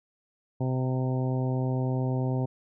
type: harmonic tone with a mistuned harmonic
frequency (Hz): 129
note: C3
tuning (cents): -24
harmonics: 1 / 2 / 3 / 4 / 5 / 6 / 7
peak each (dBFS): -26 / -32 / -36 / -38 / -40 / -42 / -43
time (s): 0.6-2.46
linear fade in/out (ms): 10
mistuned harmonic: 7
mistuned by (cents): +19
effects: none